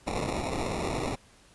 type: noise with sample-and-hold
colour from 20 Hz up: blue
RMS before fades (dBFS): -31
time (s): 0.06-1.16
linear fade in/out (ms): 20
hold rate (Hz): 1575
effects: pink hiss -58 dBFS RMS until 1.54 s + resampled to 24000 Hz